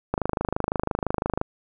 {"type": "click train", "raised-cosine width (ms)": 1, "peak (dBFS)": -9, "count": 34, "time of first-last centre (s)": [0.14, 1.414], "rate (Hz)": 25.9, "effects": []}